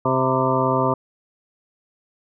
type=harmonic tone with a mistuned harmonic; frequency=130.81 Hz; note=C3; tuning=in tune; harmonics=1 / 2 / 3 / 4 / 5 / 7 / 8 / 9; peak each=-25 / -25 / -25 / -25 / -25 / -25 / -25 / -25 dBFS; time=0.05-0.94 s; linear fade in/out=5 ms; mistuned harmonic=8; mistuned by=-57 cents; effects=none